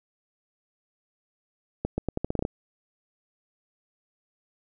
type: accelerating click train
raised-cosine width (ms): 2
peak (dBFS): -13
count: 10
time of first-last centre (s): 1.85-2.451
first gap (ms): 130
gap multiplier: 0.82
effects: none